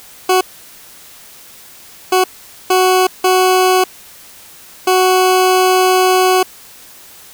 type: tone bursts at uneven times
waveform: 20% pulse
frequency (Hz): 370.8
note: F#4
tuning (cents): +4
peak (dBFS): -4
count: 5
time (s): 0.29-0.41 / 2.12-2.24 / 2.7-3.07 / 3.24-3.84 / 4.87-6.43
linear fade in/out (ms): 5
effects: white hiss -39 dBFS RMS until 7.33 s